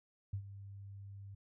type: tone with ADSR envelope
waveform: sine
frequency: 99.2 Hz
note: G2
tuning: 21 cents sharp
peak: -34 dBFS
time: 0.33-1.35 s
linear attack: 6 ms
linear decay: 81 ms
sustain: -13 dB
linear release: 8 ms
effects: none